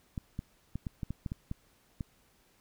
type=clicks; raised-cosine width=5 ms; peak=-23 dBFS; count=10; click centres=0.178 / 0.391 / 0.756 / 0.868 / 1.032 / 1.106 / 1.262 / 1.319 / 1.514 / 2.008 s; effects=pink hiss -67 dBFS RMS until 2.6 s